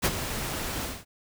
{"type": "noise with ADSR envelope", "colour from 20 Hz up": "pink", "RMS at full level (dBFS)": -22, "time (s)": [0.02, 1.05], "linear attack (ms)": 30, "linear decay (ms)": 45, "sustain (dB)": -10, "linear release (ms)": 220, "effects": []}